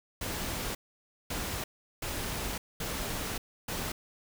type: noise bursts at uneven times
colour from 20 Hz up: pink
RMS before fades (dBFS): -35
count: 5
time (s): 0.21-0.75 / 1.3-1.64 / 2.02-2.58 / 2.8-3.38 / 3.68-3.92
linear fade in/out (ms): 5
effects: none